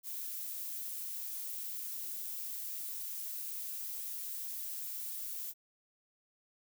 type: noise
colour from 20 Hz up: violet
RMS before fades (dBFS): -41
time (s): 0.03-5.54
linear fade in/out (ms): 50
effects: none